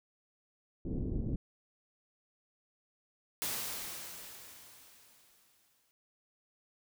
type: low-pass noise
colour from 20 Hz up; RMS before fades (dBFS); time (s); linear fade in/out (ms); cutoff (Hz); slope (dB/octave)
pink; -35; 0.85-1.36; 2; 360; 24
type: noise with exponential decay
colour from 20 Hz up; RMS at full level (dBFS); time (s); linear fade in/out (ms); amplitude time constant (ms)
white; -35; 3.42-5.91; 0; 540
effects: none